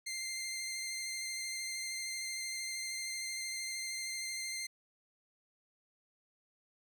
15% pulse tone with vibrato, 2093 Hz, C7, in tune, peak -31 dBFS, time 0.06-4.67 s, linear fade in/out 10 ms, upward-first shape square, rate 13 Hz, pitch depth 11 cents each way, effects none

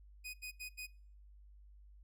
sawtooth tone bursts, 2494 Hz, D#7, 3 cents sharp, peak -40 dBFS, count 4, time 0.24-0.87 s, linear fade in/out 20 ms, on 99 ms, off 78 ms, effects noise-tail reverb RT60 0.6 s tail -25 dB re dry + added 50 Hz sine -56 dBFS peak until 2.03 s

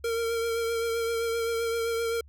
square tone with vibrato, 460.4 Hz, A#4, 22 cents flat, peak -27 dBFS, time 0.04-2.21 s, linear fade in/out 5 ms, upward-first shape triangle, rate 7.7 Hz, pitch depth 26 cents each way, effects added 71 Hz sine -49 dBFS peak until 2.28 s

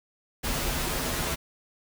pink noise with comb filter, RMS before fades -29 dBFS, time 0.43-1.36 s, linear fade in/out 20 ms, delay 10 ms, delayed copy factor -0.65, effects none

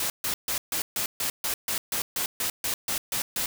white noise bursts, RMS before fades -28 dBFS, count 15, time 0-3.46 s, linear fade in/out 2 ms, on 100 ms, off 140 ms, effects none

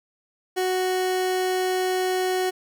30% pulse tone, 370 Hz, F#4, in tune, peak -19 dBFS, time 0.56-2.51 s, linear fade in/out 20 ms, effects none

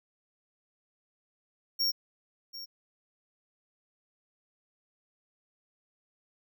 square tone with echo, 5530 Hz, F8, 18 cents flat, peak -26 dBFS, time 1.79-1.92 s, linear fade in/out 20 ms, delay 740 ms, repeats 1, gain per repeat -14 dB, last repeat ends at 2.66 s, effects none

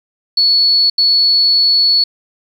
sine tone bursts at uneven times, 4409 Hz, C#8, 10 cents flat, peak -8 dBFS, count 2, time 0.37-0.9 / 0.98-2.04 s, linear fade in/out 5 ms, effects 7-bit

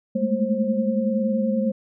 sine tone cluster, 205.2 / 216.2 / 226.8 / 530 Hz, G#3 / A3 / A#3 / C5, -21 / -30 / -47 / +22 cents, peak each -25 dBFS, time 0.15-1.72 s, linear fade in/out 10 ms, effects none

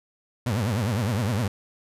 30% pulse tone with vibrato, 109.7 Hz, A2, 5 cents flat, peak -20 dBFS, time 0.46-1.48 s, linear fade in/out 5 ms, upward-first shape triangle, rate 9.8 Hz, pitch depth 300 cents each way, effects resampled to 32000 Hz

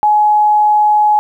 sine tone, 843 Hz, G#5, 26 cents sharp, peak -7 dBFS, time 0.03-1.19 s, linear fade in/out 0 ms, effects 8-bit

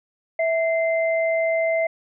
sine tone pair together, 655 / 2079 Hz, E5 / C7, -11 / -12 cents, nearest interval octave + minor sixth, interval 1999 cents, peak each -19 / -26 dBFS, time 0.39-1.87 s, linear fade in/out 5 ms, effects none

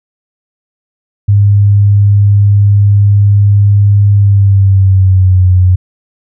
sine tone with pitch glide, 101.6 to 91.57 Hz, G#2 to F#2, -38 to -17 cents, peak -3 dBFS, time 1.28-5.76 s, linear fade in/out 10 ms, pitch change -179 cents, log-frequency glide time 4.13-5.48 s, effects none

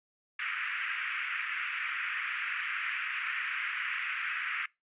white band-pass noise, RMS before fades -35 dBFS, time 0.39-4.66 s, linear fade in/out 5 ms, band 1300 to 2600 Hz, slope 48 dB/octave, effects noise-tail reverb RT60 0.2 s tail -22 dB re dry + resampled to 8000 Hz

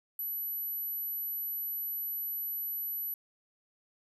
sine tone, 11840 Hz, F#9, in tune, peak -33 dBFS, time 0.19-3.14 s, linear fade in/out 2 ms, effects none

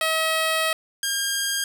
10% pulse tone pair in turn, 640 / 1612.7 Hz, D#5 / G6, +49 / +49 cents, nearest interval octave + major third, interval 1600 cents, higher second, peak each -12 / -14 dBFS, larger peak first, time 0.01-0.73 / 1.03-1.64 s, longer first, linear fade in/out 2 ms, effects none

